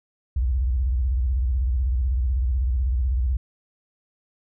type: tone with vibrato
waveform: sine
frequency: 62.9 Hz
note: B1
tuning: 32 cents sharp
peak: -19 dBFS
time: 0.36-3.37 s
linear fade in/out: 5 ms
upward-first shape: square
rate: 16 Hz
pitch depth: 180 cents each way
effects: none